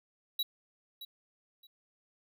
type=tone with echo; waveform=square; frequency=3900 Hz; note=B7; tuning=23 cents flat; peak=-30 dBFS; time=0.39-0.43 s; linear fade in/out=5 ms; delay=620 ms; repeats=2; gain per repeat=-13 dB; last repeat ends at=1.67 s; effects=none